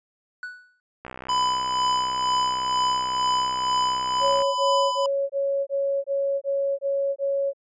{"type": "tone with exponential decay", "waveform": "triangle", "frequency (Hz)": 1480, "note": "F#6", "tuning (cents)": 0, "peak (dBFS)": -27, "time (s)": [0.43, 0.8], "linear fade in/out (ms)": 1, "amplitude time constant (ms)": 80}
{"type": "click train", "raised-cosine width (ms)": 0.5, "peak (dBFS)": -21, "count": 216, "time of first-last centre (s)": [1.05, 4.42], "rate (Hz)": 63.8}
{"type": "tone with tremolo", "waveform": "square", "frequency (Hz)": 1000, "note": "B5", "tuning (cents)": 21, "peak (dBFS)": -20, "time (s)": [1.29, 5.06], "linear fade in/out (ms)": 2, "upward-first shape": "sine", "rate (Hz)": 2.1, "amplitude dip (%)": 45}
{"type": "tone bursts", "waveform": "sine", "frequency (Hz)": 554.4, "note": "C#5", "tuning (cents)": 0, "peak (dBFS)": -21, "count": 9, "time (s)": [4.2, 7.534], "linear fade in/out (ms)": 50, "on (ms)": 350, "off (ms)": 23}
{"effects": ["resampled to 16000 Hz"]}